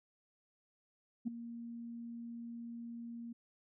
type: tone with ADSR envelope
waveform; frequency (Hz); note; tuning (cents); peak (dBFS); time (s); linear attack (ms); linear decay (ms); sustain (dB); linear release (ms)
sine; 234.1; A#3; +8; -30; 1.25-3.33; 25; 9; -13; 9
effects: tanh soft clip ceiling -27 dBFS